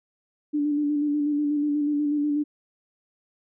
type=tone with vibrato; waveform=sine; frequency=293.7 Hz; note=D4; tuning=in tune; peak=-21 dBFS; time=0.53-2.44 s; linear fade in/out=20 ms; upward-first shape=square; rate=8.2 Hz; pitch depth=24 cents each way; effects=none